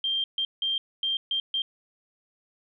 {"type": "tone bursts at uneven times", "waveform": "sine", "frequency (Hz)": 3175, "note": "G7", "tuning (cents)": 21, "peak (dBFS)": -24, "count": 6, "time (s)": [[0.04, 0.24], [0.38, 0.45], [0.62, 0.78], [1.03, 1.17], [1.31, 1.4], [1.54, 1.62]], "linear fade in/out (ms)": 2, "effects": []}